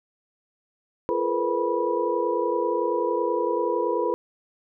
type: tone cluster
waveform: sine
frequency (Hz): 344.2 / 426.9 / 474.4 / 505 / 977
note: F4 / G#4 / A#4 / B4 / B5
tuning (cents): -25 / +48 / +30 / +39 / -19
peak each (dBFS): -28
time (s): 1.09-4.14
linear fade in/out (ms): 0
effects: none